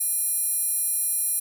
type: tone with high-pass filter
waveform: square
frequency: 816 Hz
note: G#5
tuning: 31 cents flat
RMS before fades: -25 dBFS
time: 0-1.4 s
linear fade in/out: 10 ms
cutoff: 11000 Hz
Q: 5.8
effects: none